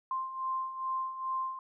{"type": "beating tone pair", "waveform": "sine", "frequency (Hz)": [1046.5, 1048.9], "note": ["C6", "C6"], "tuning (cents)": [0, 4], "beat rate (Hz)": 2.4, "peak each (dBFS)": [-39, -33], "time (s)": [0.11, 1.59], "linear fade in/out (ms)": 2, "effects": []}